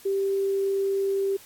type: tone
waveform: sine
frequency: 392 Hz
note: G4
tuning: in tune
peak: -22 dBFS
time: 0.05-1.37 s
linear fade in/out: 10 ms
effects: white hiss -50 dBFS RMS until 1.45 s + AAC 64 kbps